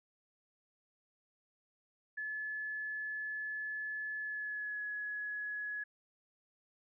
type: tone with pitch glide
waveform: sine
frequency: 1720 to 1688.5 Hz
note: A6 to G#6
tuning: -40 to +28 cents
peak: -37 dBFS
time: 2.17-5.84 s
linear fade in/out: 10 ms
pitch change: -32 cents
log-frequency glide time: 4.18-4.83 s
effects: none